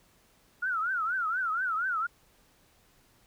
sine tone with vibrato, 1400 Hz, F6, 4 cents sharp, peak -27 dBFS, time 0.62-2.07 s, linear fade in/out 10 ms, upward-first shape triangle, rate 4.2 Hz, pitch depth 210 cents each way, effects pink hiss -64 dBFS RMS until 3.26 s

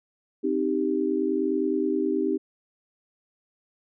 sine chord, C minor, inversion none, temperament equal, 261.6 / 311.1 / 392 Hz, C4 / Eb4 / G4, 0 / 0 / 0 cents, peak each -28 / -26 / -26 dBFS, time 0.43-2.38 s, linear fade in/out 20 ms, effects none

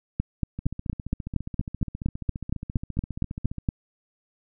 two click trains, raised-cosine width 5 ms, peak -11 / -20 dBFS, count 16 / 45, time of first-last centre 0.2-3.688 / 0.59-3.583 s, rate 4.3 / 14.7 Hz, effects none

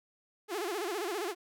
sawtooth tone with vibrato, 383.7 Hz, G4, 37 cents flat, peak -29 dBFS, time 0.48-1.35 s, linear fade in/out 50 ms, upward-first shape sine, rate 15 Hz, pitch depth 220 cents each way, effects none

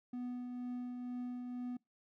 triangle tone with tremolo, 246.9 Hz, B3, in tune, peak -36 dBFS, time 0.13-1.77 s, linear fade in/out 5 ms, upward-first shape triangle, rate 2.1 Hz, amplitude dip 35%, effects noise-tail reverb RT60 0.2 s tail -25 dB re dry

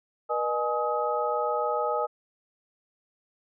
sine tone cluster, 482 / 609 / 838 / 1265 Hz, B4 / D#5 / G#5 / D#6, -42 / -37 / +15 / +28 cents, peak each -30 dBFS, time 0.29-2.07 s, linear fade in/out 20 ms, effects none

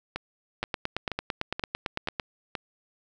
two click trains, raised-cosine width 0.3 ms, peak -12 / -15 dBFS, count 15 / 6, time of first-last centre 0.63-2.198 / 0.16-2.552 s, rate 8.93 / 2.09 Hz, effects none

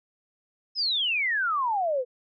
sine exponential sweep, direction down, 5274 to 478.9 Hz, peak -23 dBFS, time 0.75-2.05 s, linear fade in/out 50 ms, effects none

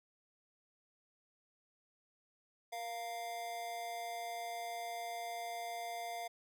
square tone with amplitude modulation, 698.5 Hz, F5, in tune, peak -38 dBFS, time 2.72-6.28 s, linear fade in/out 10 ms, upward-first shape sine, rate 227 Hz, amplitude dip 65%, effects none

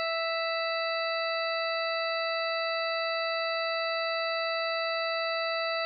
harmonic tone, 659.3 Hz, E5, in tune, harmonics 1 / 2 / 3 / 4 / 6 / 7, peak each -31 / -34 / -36 / -37 / -39 / -39 dBFS, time 0-5.85 s, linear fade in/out 0 ms, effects none

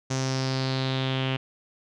sawtooth tone with low-pass filter sweep, 132 Hz, C3, 16 cents sharp, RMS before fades -27 dBFS, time 0.1-1.37 s, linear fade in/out 10 ms, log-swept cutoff 6300 to 2900 Hz, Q 4.6, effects none

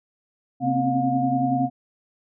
sine tone cluster, 134.3 / 235.2 / 260 / 270.7 / 713 Hz, C3 / A#3 / C4 / C#4 / F5, +46 / +16 / -11 / -41 / +36 cents, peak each -28 / -31 / -23 / -30 / -23 dBFS, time 0.6-1.7 s, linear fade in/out 50 ms, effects none

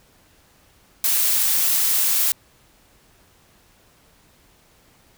blue noise, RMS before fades -19 dBFS, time 1.04-2.32 s, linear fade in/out 2 ms, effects pink hiss -56 dBFS RMS until 5.17 s

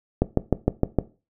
click train, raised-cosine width 2 ms, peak -4 dBFS, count 6, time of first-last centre 0.22-0.987 s, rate 6.52 Hz, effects noise-tail reverb RT60 0.3 s tail -17 dB re dry

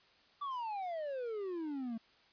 triangle exponential sweep, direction down, 1174.7 to 220 Hz, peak -35 dBFS, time 0.41-1.98 s, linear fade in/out 10 ms, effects white hiss -66 dBFS RMS until 2.32 s + resampled to 11025 Hz

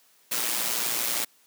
white noise with amplitude modulation, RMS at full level -25 dBFS, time 0.31-1.25 s, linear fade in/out 10 ms, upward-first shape sine, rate 118 Hz, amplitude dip 55%, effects white hiss -61 dBFS RMS until 1.46 s + high-pass 200 Hz 12 dB/octave

